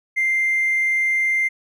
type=tone with hard clipping; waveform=sine; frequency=2093 Hz; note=C7; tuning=in tune; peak=-17 dBFS; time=0.16-1.49 s; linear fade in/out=20 ms; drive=1 dB; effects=none